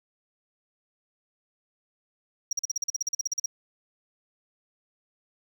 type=tone bursts; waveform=triangle; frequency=5680 Hz; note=F8; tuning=28 cents sharp; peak=-23 dBFS; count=16; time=2.51-3.46 s; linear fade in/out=5 ms; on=20 ms; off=42 ms; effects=none